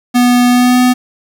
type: tone with pitch glide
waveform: square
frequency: 245.4 to 249.8 Hz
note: B3 to B3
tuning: -11 to +20 cents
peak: -7 dBFS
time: 0.14-0.94 s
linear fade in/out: 20 ms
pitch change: +31 cents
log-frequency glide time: 0.48-0.79 s
effects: 7-bit